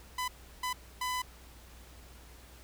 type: tone bursts at uneven times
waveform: sawtooth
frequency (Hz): 1003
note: B5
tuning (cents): +26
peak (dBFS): -28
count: 3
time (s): 0.18-0.28 / 0.63-0.73 / 1.01-1.22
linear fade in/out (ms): 5
effects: added 60 Hz sine -53 dBFS peak until 2.63 s + pink hiss -56 dBFS RMS until 2.63 s